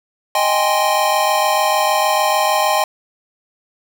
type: chord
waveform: square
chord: Ab major seventh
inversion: second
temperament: equal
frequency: 622.3 / 784 / 830.6 / 1046.5 Hz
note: Eb5 / G5 / Ab5 / C6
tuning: 0 / 0 / 0 / 0 cents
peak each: -20 dBFS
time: 0.35-2.84 s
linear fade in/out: 2 ms
effects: none